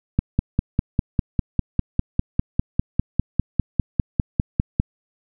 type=click train; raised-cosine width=5 ms; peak=-4 dBFS; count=24; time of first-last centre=0.19-4.799 s; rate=4.99 Hz; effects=none